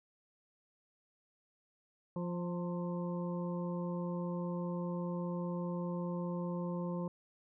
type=harmonic tone with a mistuned harmonic; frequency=175 Hz; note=F3; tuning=4 cents sharp; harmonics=1 / 2 / 3 / 5 / 6; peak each=-36 / -44 / -43 / -50 / -49 dBFS; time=2.16-7.08 s; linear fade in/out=2 ms; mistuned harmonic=5; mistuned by=+41 cents; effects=none